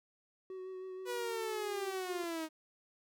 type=tone with vibrato; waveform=triangle; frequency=374.1 Hz; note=F#4; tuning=19 cents sharp; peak=-40 dBFS; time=0.5-2.24 s; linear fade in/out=2 ms; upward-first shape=sine; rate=6.3 Hz; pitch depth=17 cents each way
type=linear sweep; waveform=sawtooth; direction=down; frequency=493.9 to 311.6 Hz; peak=-33 dBFS; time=1.05-2.49 s; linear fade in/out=50 ms
effects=none